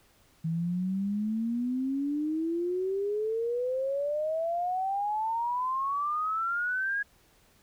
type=exponential sweep; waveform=sine; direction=up; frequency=160 to 1661.2 Hz; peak=-27 dBFS; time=0.44-7.03 s; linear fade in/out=10 ms; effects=pink hiss -63 dBFS RMS until 7.62 s